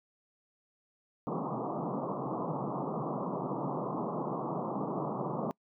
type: band-pass noise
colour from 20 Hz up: pink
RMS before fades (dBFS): -35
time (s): 1.27-5.51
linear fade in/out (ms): 0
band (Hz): 130 to 1200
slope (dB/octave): 96
effects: noise-tail reverb RT60 0.1 s tail -25 dB re dry